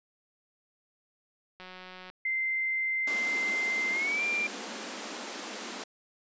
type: click train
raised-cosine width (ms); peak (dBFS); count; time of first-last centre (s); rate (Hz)
0.3; -30; 93; 1.6-2.1; 184
type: tone with pitch glide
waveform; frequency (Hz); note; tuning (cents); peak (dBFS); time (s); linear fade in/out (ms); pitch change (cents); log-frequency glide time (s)
sine; 2081 to 2377; C7 to D7; -10 to +20; -27; 2.25-4.47; 5; +230; 3.91-4.23
type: high-pass noise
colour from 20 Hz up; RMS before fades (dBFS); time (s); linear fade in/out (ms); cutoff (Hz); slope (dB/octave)
pink; -39; 3.07-5.84; 5; 200; 96
effects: resampled to 16000 Hz